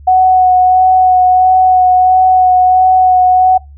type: tone with vibrato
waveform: sine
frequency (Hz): 740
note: F#5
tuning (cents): 0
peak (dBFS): -4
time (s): 0.07-3.58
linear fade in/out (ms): 10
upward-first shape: sine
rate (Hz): 1.5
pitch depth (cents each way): 14
effects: noise-tail reverb RT60 0.2 s tail -22 dB re dry + added 71 Hz sine -32 dBFS peak until 3.77 s